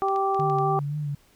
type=harmonic tone; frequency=390 Hz; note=G4; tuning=9 cents flat; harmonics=1 / 2 / 3; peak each=-26 / -24 / -27 dBFS; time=0.02-0.79 s; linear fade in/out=0 ms
type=clicks; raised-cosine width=0.2 ms; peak=-27 dBFS; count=6; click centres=0.085 / 0.161 / 0.346 / 0.399 / 0.499 / 0.586 s
type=tone with vibrato; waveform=sine; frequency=146.83 Hz; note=D3; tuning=in tune; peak=-26 dBFS; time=0.39-1.15 s; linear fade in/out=5 ms; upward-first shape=sine; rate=3.8 Hz; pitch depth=46 cents each way
effects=pink hiss -60 dBFS RMS until 1.35 s